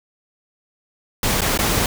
pink noise with dropouts, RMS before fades -19 dBFS, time 1.23-1.86 s, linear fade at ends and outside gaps 2 ms, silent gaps 1.408-1.417 / 1.576-1.589 s, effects none

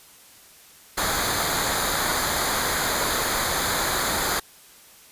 pink noise with comb filter, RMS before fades -24 dBFS, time 0.97-4.4 s, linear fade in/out 10 ms, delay 0.36 ms, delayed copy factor -0.7, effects white hiss -50 dBFS RMS until 5.11 s + resampled to 32000 Hz

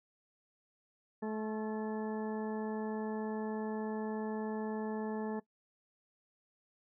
harmonic tone with a mistuned harmonic, 216.6 Hz, A3, 27 cents flat, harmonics 1 / 2 / 3 / 4 / 5 / 6 / 8, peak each -37 / -39 / -48 / -45 / -54 / -60 / -52 dBFS, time 1.22-5.4 s, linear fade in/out 10 ms, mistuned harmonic 6, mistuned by +45 cents, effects noise-tail reverb RT60 0.1 s tail -19 dB re dry

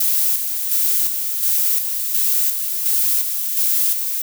violet noise with tremolo, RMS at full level -17 dBFS, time 0-4.22 s, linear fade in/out 5 ms, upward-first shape square, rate 1.4 Hz, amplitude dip 45%, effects none

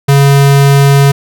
square tone, 139.7 Hz, C#3, 14 cents sharp, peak -4 dBFS, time 0.08-1.12 s, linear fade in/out 10 ms, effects none

